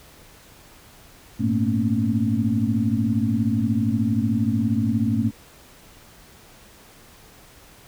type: tone cluster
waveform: sine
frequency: 101.5 / 114.4 / 222.2 / 239 / 275.8 Hz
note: G#2 / A#2 / A3 / A#3 / C#4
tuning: -39 / -32 / +17 / +43 / -9 cents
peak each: -27 / -26 / -22 / -26 / -27 dBFS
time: 1.39-5.31 s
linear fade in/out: 20 ms
effects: pink hiss -49 dBFS RMS until 7.87 s